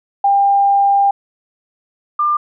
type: tone pair in turn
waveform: sine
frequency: 798 / 1195.6 Hz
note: G5 / D6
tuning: +31 / +31 cents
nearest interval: perfect fifth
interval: 700 cents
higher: second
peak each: -9 / -12 dBFS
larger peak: first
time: 0.24-1.11 / 2.19-2.37 s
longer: first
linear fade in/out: 5 ms
effects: none